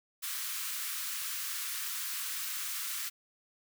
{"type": "high-pass noise", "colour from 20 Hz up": "white", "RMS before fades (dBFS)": -37, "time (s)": [0.22, 3.1], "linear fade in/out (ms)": 20, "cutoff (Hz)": 1100, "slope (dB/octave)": 48, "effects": []}